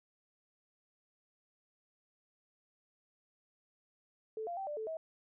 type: tone with pitch steps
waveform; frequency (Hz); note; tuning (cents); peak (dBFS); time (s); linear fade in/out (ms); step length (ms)
sine; 438.3 / 692 / 775 / 592 / 438.2 / 642; A4 / F5 / G5 / D5 / A4 / E5; -7 / -16 / -20 / +14 / -7 / -46; -37; 4.37-4.97; 2; 100
effects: none